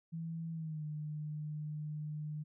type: tone with pitch glide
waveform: sine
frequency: 164.2 to 151.44 Hz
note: E3 to D#3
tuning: -6 to -47 cents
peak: -38 dBFS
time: 0.12-2.44 s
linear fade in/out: 20 ms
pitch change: -141 cents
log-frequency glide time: 0.52-0.84 s
effects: none